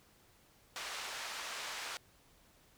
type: band-pass noise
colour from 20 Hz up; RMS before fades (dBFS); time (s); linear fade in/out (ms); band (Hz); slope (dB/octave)
pink; -43; 0.76-1.97; 0; 950 to 6600; 12
effects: pink hiss -66 dBFS RMS until 2.77 s